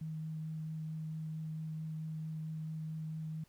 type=tone with vibrato; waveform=sine; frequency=157.5 Hz; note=D#3; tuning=21 cents sharp; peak=-38 dBFS; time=0.01-3.44 s; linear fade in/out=5 ms; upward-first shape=triangle; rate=4.5 Hz; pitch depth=10 cents each way; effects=pink hiss -69 dBFS RMS until 3.48 s